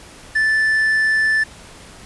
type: tone with quantisation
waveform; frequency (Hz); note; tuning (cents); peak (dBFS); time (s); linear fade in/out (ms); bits
triangle; 1757; A6; -3; -12; 0.35-1.44; 10; 7
effects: pink hiss -41 dBFS RMS until 2.05 s + resampled to 24000 Hz